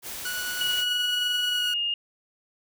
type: noise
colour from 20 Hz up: white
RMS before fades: -36 dBFS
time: 0.02-0.85 s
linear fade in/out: 50 ms
type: tone with tremolo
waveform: sawtooth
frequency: 1470 Hz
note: F#6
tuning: 12 cents flat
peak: -25 dBFS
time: 0.25-1.74 s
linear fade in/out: 5 ms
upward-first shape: triangle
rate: 9.3 Hz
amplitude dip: 25%
type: tone with pitch glide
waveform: sine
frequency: 2917 to 2836 Hz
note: F#7 to F7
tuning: -25 to +26 cents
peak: -24 dBFS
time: 0.61-1.94 s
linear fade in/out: 2 ms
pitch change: -49 cents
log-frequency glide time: 1.51-1.81 s
effects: none